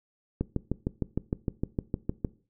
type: click train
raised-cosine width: 3 ms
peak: -14 dBFS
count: 13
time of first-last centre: 0.41-2.248 s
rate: 6.53 Hz
effects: noise-tail reverb RT60 0.4 s tail -20 dB re dry